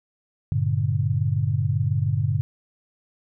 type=chord; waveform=sine; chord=G minor; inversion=none; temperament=equal with one note detuned; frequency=98 / 116.54 / 143.73 Hz; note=G2 / Bb2 / D3; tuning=0 / 0 / -37 cents; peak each=-24 dBFS; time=0.52-2.41 s; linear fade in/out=0 ms; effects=none